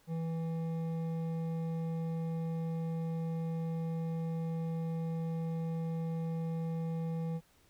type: tone with hard clipping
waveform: triangle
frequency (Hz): 164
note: E3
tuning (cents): -9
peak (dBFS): -35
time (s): 0.07-7.41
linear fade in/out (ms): 50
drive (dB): 13
effects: pink hiss -67 dBFS RMS until 7.69 s